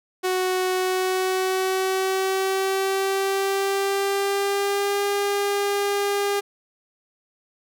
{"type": "tone with pitch glide", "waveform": "sawtooth", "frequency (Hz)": [370, 403.5], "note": ["F#4", "G#4"], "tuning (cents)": [0, -50], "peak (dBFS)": -17, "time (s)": [0.23, 6.41], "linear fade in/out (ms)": 20, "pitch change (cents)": 150, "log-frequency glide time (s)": [0.74, 5.04], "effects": []}